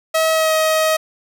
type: tone with pitch glide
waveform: sawtooth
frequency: 641 to 631.8 Hz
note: E5 to D#5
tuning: -49 to +26 cents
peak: -10 dBFS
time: 0.14-0.97 s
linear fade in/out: 10 ms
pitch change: -25 cents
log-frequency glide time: 0.32-0.53 s
effects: none